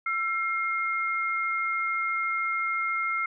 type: tone pair together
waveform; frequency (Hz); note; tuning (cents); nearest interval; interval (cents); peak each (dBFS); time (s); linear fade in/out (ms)
sine; 1343.1 / 2132; E6 / C7; +32 / +32; minor sixth; 800; -28; 0.06-3.26; 5
effects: none